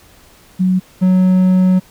sine / triangle tone pair in turn, 185 / 185 Hz, F#3 / F#3, 0 / 0 cents, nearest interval unison, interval 0 cents, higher neither, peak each -10 / -6 dBFS, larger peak second, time 0.59-0.8 / 1.01-1.8 s, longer second, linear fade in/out 20 ms, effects pink hiss -46 dBFS RMS until 1.9 s

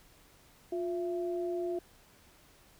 sine tone pair together, 353.9 / 670 Hz, F4 / E5, +23 / +28 cents, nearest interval major seventh, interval 1105 cents, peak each -32 / -39 dBFS, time 0.72-1.79 s, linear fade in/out 5 ms, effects pink hiss -61 dBFS RMS until 2.79 s

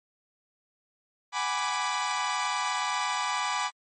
sawtooth chord, G# half-diminished seventh, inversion third, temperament equal with one note detuned, 748.6 / 830.6 / 987.8 / 1174.7 Hz, F#5 / G#5 / B5 / D6, +20 / 0 / 0 / 0 cents, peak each -33 / -30 / -27 / -28 dBFS, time 1.32-3.71 s, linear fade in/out 50 ms, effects MP3 32 kbps

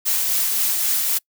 blue noise with tremolo, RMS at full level -19 dBFS, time 0.05-1.19 s, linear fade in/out 20 ms, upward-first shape triangle, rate 3.8 Hz, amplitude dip 30%, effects noise-tail reverb RT60 0.1 s tail -26 dB re dry

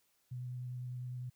sine tone with vibrato, 124.8 Hz, B2, 19 cents sharp, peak -39 dBFS, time 0.31-1.3 s, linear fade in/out 10 ms, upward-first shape triangle, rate 9.9 Hz, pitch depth 16 cents each way, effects white hiss -75 dBFS RMS until 1.35 s

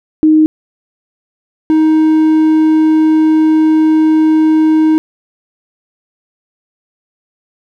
sine / triangle tone pair in turn, 311.1 / 313.8 Hz, D#4 / D#4, 0 / +15 cents, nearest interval unison, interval 15 cents, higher second, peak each -4 dBFS, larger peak neither, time 0.23-0.46 / 1.7-4.98 s, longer second, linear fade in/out 0 ms, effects none

